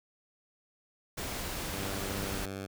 pink noise, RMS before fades -37 dBFS, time 1.17-2.46 s, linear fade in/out 10 ms
10% pulse tone with pitch glide, 98 to 97.32 Hz, G2 to G2, 0 to -12 cents, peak -29 dBFS, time 1.72-2.67 s, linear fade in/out 20 ms, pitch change -12 cents, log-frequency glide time 2.19-2.54 s
effects none

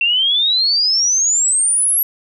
sine exponential sweep, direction up, 2691 to 11680 Hz, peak -12 dBFS, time 0.01-2.03 s, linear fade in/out 2 ms, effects none

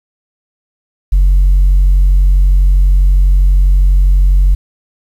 sine tone, 46.16 Hz, F#1, 3 cents flat, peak -3 dBFS, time 1.12-4.55 s, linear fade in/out 10 ms, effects tanh soft clip ceiling -3 dBFS + 7-bit

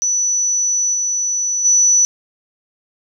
sine tone with level steps, 5950 Hz, F#8, 9 cents sharp, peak -14 / -16 / -9 dBFS, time 0.02-2.05 s, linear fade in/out 0 ms, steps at 0.93 / 1.64 s, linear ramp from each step 20 ms, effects none

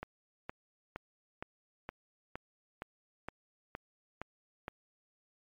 click train, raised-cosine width 0.5 ms, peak -24 dBFS, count 11, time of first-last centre 0.03-4.681 s, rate 2.15 Hz, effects MP3 64 kbps

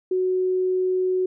sine tone, 370 Hz, F#4, in tune, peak -19 dBFS, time 0.11-1.26 s, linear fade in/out 5 ms, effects none

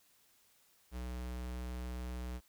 square tone, 61.74 Hz, B1, in tune, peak -40 dBFS, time 0.91-2.41 s, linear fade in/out 50 ms, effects white hiss -69 dBFS RMS until 2.48 s

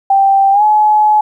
sine tone with pitch glide, 784 to 850 Hz, G5 to G#5, 0 to +40 cents, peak -6 dBFS, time 0.1-1.21 s, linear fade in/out 5 ms, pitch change +140 cents, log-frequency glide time 0.52-0.63 s, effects 8-bit

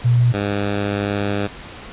sine / 10% pulse tone pair in turn, 120.7 / 101.5 Hz, B2 / G#2, -39 / -39 cents, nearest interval minor third, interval 300 cents, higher first, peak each -11 dBFS, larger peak neither, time 0.04-0.33 / 0.33-1.48 s, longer second, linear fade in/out 20 ms, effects pink hiss -36 dBFS RMS until 1.92 s + resampled to 8000 Hz

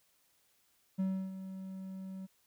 triangle tone with ADSR envelope, 190 Hz, F#3, 46 cents sharp, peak -27 dBFS, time 0.98-2.27 s, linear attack 19 ms, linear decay 310 ms, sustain -12 dB, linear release 22 ms, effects white hiss -72 dBFS RMS until 2.46 s

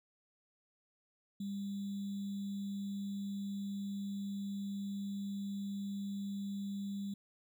sine tone with sample-and-hold, 199.5 Hz, G3, 31 cents sharp, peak -37 dBFS, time 1.4-7.14 s, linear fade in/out 5 ms, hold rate 3675 Hz, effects none

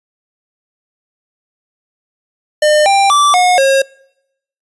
square tone with pitch steps, 604 / 791 / 1164 / 724 / 541 Hz, D5 / G5 / D6 / F#5 / C#5, +48 / +15 / -16 / -38 / -42 cents, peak -8 dBFS, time 2.62-3.82 s, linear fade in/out 5 ms, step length 240 ms, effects noise-tail reverb RT60 0.8 s tail -25 dB re dry + resampled to 24000 Hz

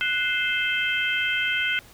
harmonic tone with a mistuned harmonic, 523.3 Hz, C5, in tune, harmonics 3 / 4 / 5 / 6, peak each -26 / -27 / -28 / -29 dBFS, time 0.01-1.79 s, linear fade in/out 0 ms, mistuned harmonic 3, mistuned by -100 cents, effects pink hiss -50 dBFS RMS until 1.93 s

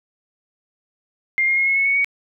sine tone with pitch steps, 2113 / 2134 / 2155 / 2176 / 2198 / 2219 / 2241 Hz, C7 / C7 / C#7 / C#7 / C#7 / C#7 / C#7, +16 / +34 / -49 / -33 / -15 / +1 / +18 cents, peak -15 dBFS, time 1.38-2.045 s, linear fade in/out 0 ms, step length 95 ms, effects none

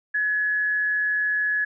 sine tone with amplitude modulation, 1695 Hz, G#6, 35 cents sharp, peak -19 dBFS, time 0.14-1.65 s, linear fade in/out 10 ms, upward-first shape sine, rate 174 Hz, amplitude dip 30%, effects none

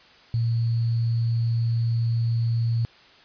sine tone with sample-and-hold, 115.9 Hz, A#2, 10 cents flat, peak -20 dBFS, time 0.34-2.85 s, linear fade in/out 0 ms, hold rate 4410 Hz, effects white hiss -52 dBFS RMS until 3.24 s + resampled to 11025 Hz

